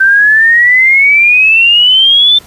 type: exponential sweep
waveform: sine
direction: up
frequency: 1544 to 3572 Hz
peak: -3 dBFS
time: 0-2.39 s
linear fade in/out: 10 ms
effects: pink hiss -38 dBFS RMS until 2.46 s + resampled to 32000 Hz